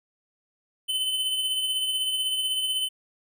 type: tone with tremolo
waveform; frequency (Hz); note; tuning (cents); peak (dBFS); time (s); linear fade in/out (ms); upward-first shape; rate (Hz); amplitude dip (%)
square; 3042; F#7; +47; -23; 0.88-2.89; 20; triangle; 16; 45
effects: none